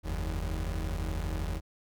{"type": "tone pair together", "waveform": "35% pulse", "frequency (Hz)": [45.46, 78.6], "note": ["F#1", "D#2"], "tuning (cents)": [-30, 18], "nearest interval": "major sixth", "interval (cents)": 948, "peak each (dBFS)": [-31, -33], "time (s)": [0.03, 1.61], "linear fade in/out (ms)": 50, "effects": []}